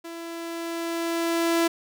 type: tone with level ramp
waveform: sawtooth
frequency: 334.7 Hz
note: E4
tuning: 26 cents sharp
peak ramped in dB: -32 to -15 dBFS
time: 0.04-1.68 s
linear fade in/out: 10 ms
effects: none